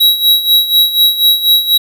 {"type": "tone with tremolo", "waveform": "square", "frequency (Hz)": 3867, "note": "B7", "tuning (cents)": -37, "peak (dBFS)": -5, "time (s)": [0, 1.78], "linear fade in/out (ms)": 10, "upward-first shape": "sine", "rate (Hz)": 4.1, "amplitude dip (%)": 75, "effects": ["7-bit"]}